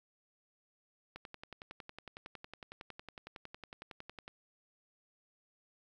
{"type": "click train", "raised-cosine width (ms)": 0.3, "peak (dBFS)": -30, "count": 35, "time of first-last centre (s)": [1.16, 4.279], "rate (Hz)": 10.9, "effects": ["11-bit"]}